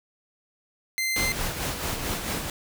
sawtooth tone, 2078 Hz, C7, 12 cents flat, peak -21 dBFS, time 0.98-1.32 s, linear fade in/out 0 ms
pink noise with tremolo, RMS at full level -28 dBFS, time 1.16-2.5 s, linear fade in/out 2 ms, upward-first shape sine, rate 4.5 Hz, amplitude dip 45%
effects none

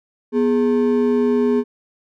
triangle ring-modulated tone, 330.1 Hz, E4, 2 cents sharp, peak -9 dBFS, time 0.32-1.64 s, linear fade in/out 50 ms, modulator 85.6 Hz, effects none

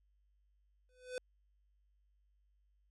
square tone with exponential growth, 503 Hz, B4, 32 cents sharp, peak -37 dBFS, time 0.89-1.18 s, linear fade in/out 1 ms, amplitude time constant 62 ms, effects added 50 Hz sine -70 dBFS peak until 2.9 s + resampled to 24000 Hz

